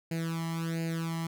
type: tone with flanger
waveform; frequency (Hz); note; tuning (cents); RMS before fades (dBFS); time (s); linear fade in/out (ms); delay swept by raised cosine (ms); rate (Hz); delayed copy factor
sawtooth; 164.81; E3; 0; -33; 0.11-1.27; 5; 0.43 to 0.99; 1.4; +0.85
effects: none